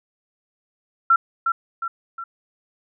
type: tone with echo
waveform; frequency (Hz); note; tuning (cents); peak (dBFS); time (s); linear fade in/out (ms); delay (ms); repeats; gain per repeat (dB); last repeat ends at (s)
sine; 1357; E6; +50; -11; 1.1-1.16; 5; 360; 3; -6; 2.24
effects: none